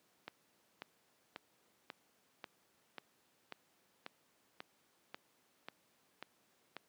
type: click train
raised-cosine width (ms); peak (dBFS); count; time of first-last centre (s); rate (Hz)
0.3; -28; 13; 0.28-6.766; 1.85
effects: pink hiss -73 dBFS RMS until 6.88 s + high-pass 200 Hz 12 dB/octave